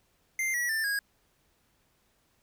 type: tone with pitch steps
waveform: square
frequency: 2093 / 1930.4 / 1780.4 / 1642.1 Hz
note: C7 / B6 / A6 / G#6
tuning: 0 / -40 / +20 / -20 cents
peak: -28 dBFS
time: 0.39-0.99 s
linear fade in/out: 2 ms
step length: 150 ms
effects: pink hiss -70 dBFS RMS until 2.42 s